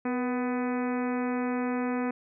harmonic tone with a mistuned harmonic, 250 Hz, B3, 21 cents sharp, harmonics 1 / 2 / 3 / 4 / 5 / 6 / 7 / 8 / 9 / 10, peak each -28 / -34 / -38 / -40 / -42 / -44 / -45 / -46 / -47 / -48 dBFS, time 0.05-2.11 s, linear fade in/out 5 ms, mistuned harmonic 2, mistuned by -46 cents, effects none

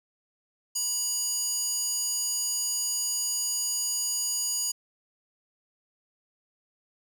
square tone with high-pass filter, 970 Hz, B5, 31 cents flat, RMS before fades -29 dBFS, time 0.75-4.72 s, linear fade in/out 10 ms, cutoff 6200 Hz, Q 3.6, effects none

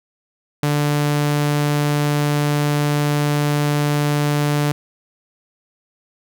sawtooth tone, 146.83 Hz, D3, in tune, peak -12 dBFS, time 0.63-4.72 s, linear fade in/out 2 ms, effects none

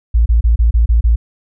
sine tone bursts, 57.1 Hz, A#1, 35 cents flat, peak -7 dBFS, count 7, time 0.14-1.16 s, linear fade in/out 10 ms, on 120 ms, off 30 ms, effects none

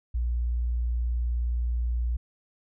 sine tone, 59.5 Hz, A#1, 36 cents sharp, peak -24 dBFS, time 0.14-2.17 s, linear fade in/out 10 ms, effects none

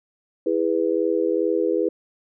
sine chord, E major, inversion none, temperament just, 329.6 / 412 / 494.4 Hz, E4 / G#4 / B4, 0 / -14 / +2 cents, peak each -23 / -23 / -23 dBFS, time 0.46-1.89 s, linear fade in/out 5 ms, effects none

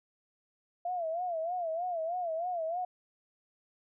sine tone with vibrato, 683 Hz, F5, 39 cents flat, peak -31 dBFS, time 0.85-2.85 s, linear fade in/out 5 ms, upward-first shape sine, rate 3.2 Hz, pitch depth 120 cents each way, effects none

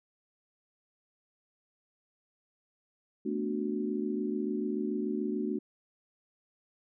sine chord, B minor seventh, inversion third, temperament equal, 220 / 246.9 / 293.7 / 370 Hz, A3 / B3 / D4 / F#4, 0 / 0 / 0 / 0 cents, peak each -34 / -38 / -35 / -35 dBFS, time 3.25-5.59 s, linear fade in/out 10 ms, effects none

